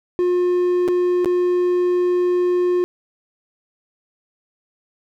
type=tone with dropouts; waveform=triangle; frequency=357.3 Hz; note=F4; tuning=40 cents sharp; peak=-13 dBFS; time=0.19-2.84 s; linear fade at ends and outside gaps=0 ms; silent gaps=0.879-0.885 / 1.246-1.258 s; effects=none